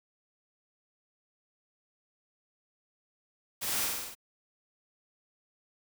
white noise with echo, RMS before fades -34 dBFS, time 3.61-3.87 s, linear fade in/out 20 ms, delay 47 ms, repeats 6, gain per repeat -2 dB, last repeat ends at 4.152 s, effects none

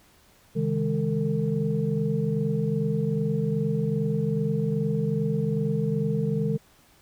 sine tone cluster, 135.1 / 157.6 / 206 / 451.6 Hz, C#3 / D#3 / G#3 / A4, -44 / +23 / -14 / +45 cents, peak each -29 / -26 / -28 / -29 dBFS, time 0.55-6.58 s, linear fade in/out 20 ms, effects tanh soft clip ceiling -12 dBFS + pink hiss -58 dBFS RMS until 7.01 s

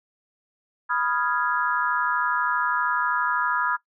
sine chord, F half-diminished seventh, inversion second, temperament equal, 987.8 / 1244.5 / 1396.9 / 1661.2 Hz, Cb6 / Eb6 / F6 / Ab6, 0 / 0 / 0 / 0 cents, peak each -27 dBFS, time 0.89-3.77 s, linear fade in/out 20 ms, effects noise-tail reverb RT60 0.1 s tail -18 dB re dry

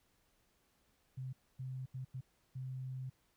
sine tone bursts at uneven times, 130 Hz, C3, 11 cents flat, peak -40 dBFS, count 5, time 1.17-1.33 / 1.59-1.86 / 1.94-2.05 / 2.14-2.21 / 2.55-3.1 s, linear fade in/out 10 ms, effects pink hiss -75 dBFS RMS until 3.36 s

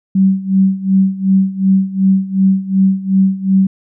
sine tone with tremolo, 191.8 Hz, G3, 37 cents flat, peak -6 dBFS, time 0.15-3.67 s, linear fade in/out 5 ms, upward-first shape sine, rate 2.7 Hz, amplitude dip 85%, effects none

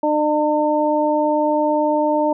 harmonic tone, 301.5 Hz, D4, 46 cents sharp, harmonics 1 / 2 / 3, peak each -20 / -18 / -20 dBFS, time 0.03-2.33 s, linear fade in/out 5 ms, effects none

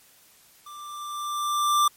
square tone with level ramp, 1181 Hz, D6, 9 cents sharp, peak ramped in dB -41 to -17 dBFS, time 0.66-1.88 s, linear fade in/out 5 ms, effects white hiss -56 dBFS RMS until 1.96 s + MP3 64 kbps

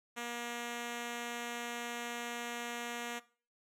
5% pulse tone, 238.1 Hz, A#3, 37 cents sharp, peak -27 dBFS, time 0.16-3.2 s, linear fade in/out 20 ms, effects noise-tail reverb RT60 0.4 s tail -19 dB re dry + low-pass 12000 Hz 12 dB/octave

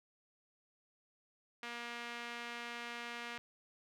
sawtooth tone with band-pass filter, 237.4 Hz, A#3, 32 cents sharp, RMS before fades -45 dBFS, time 1.63-3.38 s, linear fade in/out 0 ms, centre 2200 Hz, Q 1.2, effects none

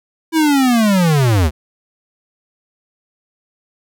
square linear sweep, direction down, 329.6 to 69.2 Hz, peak -11 dBFS, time 0.32-1.51 s, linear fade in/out 50 ms, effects none

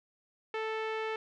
sawtooth tone with low-pass filter, 440 Hz, A4, in tune, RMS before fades -35 dBFS, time 0.54-1.16 s, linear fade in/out 2 ms, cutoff 2500 Hz, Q 1.6, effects none

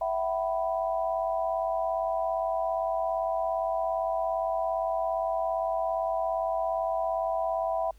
sine chord, E suspended second, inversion none, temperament equal with one note detuned, 659.3 / 756.8 / 987.8 Hz, E5 / F#5 / B5, 0 / +39 / 0 cents, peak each -28 / -31 / -34 dBFS, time 0.01-7.91 s, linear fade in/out 5 ms, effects added 50 Hz sine -51 dBFS peak until 7.98 s + pink hiss -65 dBFS RMS until 7.98 s

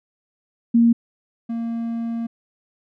sine / triangle tone pair in turn, 233.1 / 231 Hz, A#3 / A#3, 0 / -16 cents, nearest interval unison, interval 16 cents, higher first, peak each -11 / -21 dBFS, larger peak first, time 0.74-0.93 / 1.49-2.27 s, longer second, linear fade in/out 10 ms, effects none

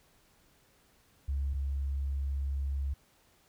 sine tone pair in turn, 69.3 / 69.04 Hz, C#2 / C#2, 0 / -6 cents, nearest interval unison, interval 6 cents, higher first, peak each -28 / -29 dBFS, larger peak first, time 1.28-1.54 / 1.54-2.94 s, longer second, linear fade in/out 10 ms, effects tanh soft clip ceiling -25 dBFS + pink hiss -66 dBFS RMS until 3.48 s

